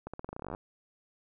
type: accelerating click train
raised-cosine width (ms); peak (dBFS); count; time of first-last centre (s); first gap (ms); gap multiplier
1; -25; 17; 0.07-0.549; 66; 0.88
effects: none